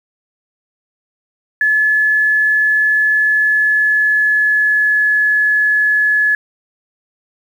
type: tone with pitch glide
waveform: sine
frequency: 1717 to 1706.1 Hz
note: A6 to G#6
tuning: -43 to +46 cents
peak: -10 dBFS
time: 1.61-6.35 s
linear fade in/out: 2 ms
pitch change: -11 cents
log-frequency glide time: 3.15-5.06 s
effects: 7-bit